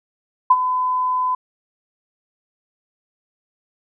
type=tone with ADSR envelope; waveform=sine; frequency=1010 Hz; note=B5; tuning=39 cents sharp; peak=-6 dBFS; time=0.5-1.35 s; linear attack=8 ms; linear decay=44 ms; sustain=-11 dB; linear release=5 ms; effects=none